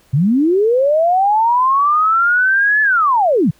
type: linear two-way sweep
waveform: sine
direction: up then down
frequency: 122.9 to 1738 to 122.9 Hz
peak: -10 dBFS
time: 0.13-3.51 s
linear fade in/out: 10 ms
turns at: 2.82 s
effects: pink hiss -53 dBFS RMS until 3.59 s